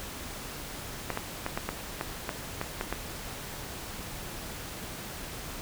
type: clicks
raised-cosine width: 0.5 ms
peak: -15 dBFS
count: 10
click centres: 1.103 / 1.174 / 1.464 / 1.575 / 1.69 / 2.011 / 2.292 / 2.614 / 2.811 / 2.926 s
effects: pink hiss -40 dBFS RMS until 5.61 s